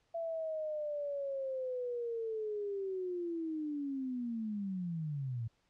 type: linear sweep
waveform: sine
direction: down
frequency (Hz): 672 to 110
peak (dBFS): -35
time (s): 0.14-5.48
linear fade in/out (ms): 10
effects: pink hiss -75 dBFS RMS until 5.69 s + low-pass 6000 Hz 12 dB/octave